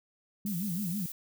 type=tone with vibrato; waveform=sine; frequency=188 Hz; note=F#3; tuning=28 cents sharp; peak=-31 dBFS; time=0.45-1.06 s; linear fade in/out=2 ms; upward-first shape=sine; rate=6.2 Hz; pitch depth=210 cents each way
type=noise; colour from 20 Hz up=violet; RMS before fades=-40 dBFS; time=0.46-1.12 s; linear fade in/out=2 ms
effects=none